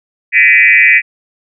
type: tone with frequency modulation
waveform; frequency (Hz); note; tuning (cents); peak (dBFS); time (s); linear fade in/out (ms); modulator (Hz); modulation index
sine; 2160; C#7; -45; -4; 0.32-1.02; 50; 141; 2.4
effects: none